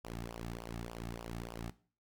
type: tone with flanger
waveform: sawtooth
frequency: 57.7 Hz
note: A#1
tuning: 17 cents flat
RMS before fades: -44 dBFS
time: 0.04-1.7 s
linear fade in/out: 5 ms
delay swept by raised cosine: 0.48 to 2.08 ms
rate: 3.4 Hz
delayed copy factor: -0.85
effects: noise-tail reverb RT60 0.4 s tail -17 dB re dry